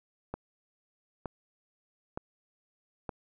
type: click train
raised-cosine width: 1 ms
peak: -21 dBFS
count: 4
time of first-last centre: 0.34-3.092 s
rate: 1.09 Hz
effects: none